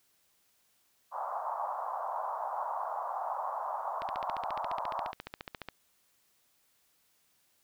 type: band-pass noise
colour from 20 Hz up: white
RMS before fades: -36 dBFS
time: 1.11-5.13 s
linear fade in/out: 50 ms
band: 650 to 1100 Hz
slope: 48 dB/octave
type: click train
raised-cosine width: 0.3 ms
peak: -23 dBFS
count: 25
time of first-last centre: 4.02-5.687 s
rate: 14.4 Hz
effects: white hiss -71 dBFS RMS until 7.63 s